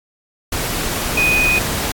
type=tone in noise; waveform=sine; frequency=2489 Hz; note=D#7; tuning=in tune; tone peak=-13 dBFS; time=1.17-1.59 s; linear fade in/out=5 ms; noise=pink; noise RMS=-21 dBFS; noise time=0.52-1.92 s; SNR=+5 dB; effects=AAC 64 kbps